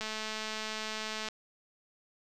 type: click train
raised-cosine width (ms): 0.2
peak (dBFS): -20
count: 278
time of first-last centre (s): 0.01-1.286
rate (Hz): 217
effects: none

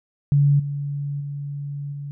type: tone with level steps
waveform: sine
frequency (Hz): 142.8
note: D3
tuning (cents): -48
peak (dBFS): -13 / -24 / -27 / -29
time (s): 0.32-2.11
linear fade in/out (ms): 0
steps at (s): 0.59 / 1.2 / 1.92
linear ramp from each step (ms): 10
effects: none

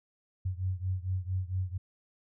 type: beating tone pair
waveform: sine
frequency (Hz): 91.3 / 95.7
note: F#2 / G2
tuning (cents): -23 / -41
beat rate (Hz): 4.4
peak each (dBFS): -32 / -34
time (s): 0.45-1.78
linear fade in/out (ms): 10
effects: none

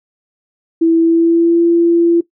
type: tone with pitch glide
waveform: sine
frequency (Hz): 329.6 to 339.3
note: E4 to F4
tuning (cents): 0 to -50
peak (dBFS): -7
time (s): 0.81-2.21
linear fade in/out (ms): 10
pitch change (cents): +50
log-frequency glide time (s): 0.99-1.62
effects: noise-tail reverb RT60 0.1 s tail -17 dB re dry

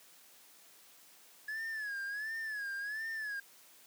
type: tone with vibrato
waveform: triangle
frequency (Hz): 1698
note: G#6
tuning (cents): +38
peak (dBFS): -35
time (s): 1.48-3.4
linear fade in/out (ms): 5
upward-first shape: sine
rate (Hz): 1.4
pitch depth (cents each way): 110
effects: white hiss -60 dBFS RMS until 3.86 s + high-pass 200 Hz 12 dB/octave

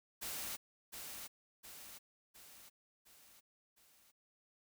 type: noise with echo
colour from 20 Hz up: white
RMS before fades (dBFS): -43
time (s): 0.21-0.57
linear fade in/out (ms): 20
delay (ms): 710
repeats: 5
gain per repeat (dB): -5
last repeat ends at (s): 4.12
effects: none

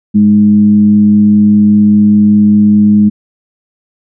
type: tone with frequency modulation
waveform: sine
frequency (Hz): 208.2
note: G#3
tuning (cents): +5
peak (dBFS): -3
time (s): 0.14-3.1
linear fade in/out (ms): 20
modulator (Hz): 105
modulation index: 0.32
effects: none

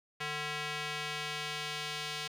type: tone with band-pass filter sweep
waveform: square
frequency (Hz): 150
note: D3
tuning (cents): +37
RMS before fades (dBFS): -38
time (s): 0.2-2.28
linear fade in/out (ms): 10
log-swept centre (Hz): 2400 to 3600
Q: 1.2
effects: none

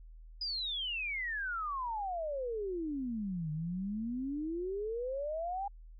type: exponential two-way sweep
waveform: sine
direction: down then up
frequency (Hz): 5020 to 150.2 to 817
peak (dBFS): -34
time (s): 0.41-5.68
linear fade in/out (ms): 5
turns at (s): 3.51
effects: added 40 Hz sine -49 dBFS peak until 5.99 s

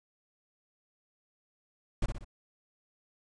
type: noise with echo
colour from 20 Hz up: brown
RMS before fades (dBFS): -27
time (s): 2.02-2.06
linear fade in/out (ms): 5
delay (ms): 62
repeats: 3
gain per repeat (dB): -6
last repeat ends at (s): 2.246
effects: resampled to 22050 Hz

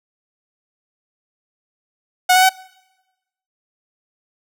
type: tone with pitch steps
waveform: sawtooth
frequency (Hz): 733 / 744.1 / 755.4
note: F#5 / F#5 / F#5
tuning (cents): -16 / +10 / +36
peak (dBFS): -6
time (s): 2.29-2.494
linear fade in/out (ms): 10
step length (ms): 68
effects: noise-tail reverb RT60 1.0 s tail -24 dB re dry

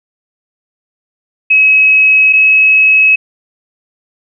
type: tone pair in turn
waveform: sine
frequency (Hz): 2559 / 2568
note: D#7 / E7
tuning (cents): +48 / -46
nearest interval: unison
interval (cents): 6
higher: second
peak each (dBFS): -4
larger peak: neither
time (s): 1.5-2.33 / 2.33-3.16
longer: neither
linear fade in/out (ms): 10
effects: none

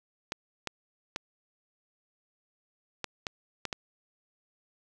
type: clicks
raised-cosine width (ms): 0.2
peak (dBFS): -15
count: 7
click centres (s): 0.321 / 0.673 / 1.161 / 3.043 / 3.268 / 3.653 / 3.728
effects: none

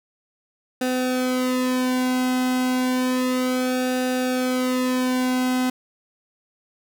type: tone with flanger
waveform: sawtooth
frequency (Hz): 254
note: B3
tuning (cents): +49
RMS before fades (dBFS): -22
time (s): 0.81-5.7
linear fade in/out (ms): 5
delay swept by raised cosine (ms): 0.93 to 1.74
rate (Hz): 0.31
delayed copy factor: -0.9
effects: none

